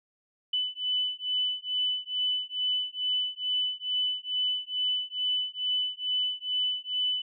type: beating tone pair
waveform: sine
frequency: 2996 / 2998.3 Hz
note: F#7 / F#7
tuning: +21 / +22 cents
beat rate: 2.3 Hz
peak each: -30 dBFS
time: 0.53-7.22 s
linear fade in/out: 5 ms
effects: none